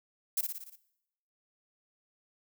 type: noise with echo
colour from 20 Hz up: violet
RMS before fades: -29 dBFS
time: 0.37-0.41 s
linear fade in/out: 5 ms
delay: 58 ms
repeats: 6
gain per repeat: -4 dB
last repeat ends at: 0.758 s
effects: noise-tail reverb RT60 0.8 s tail -18 dB re dry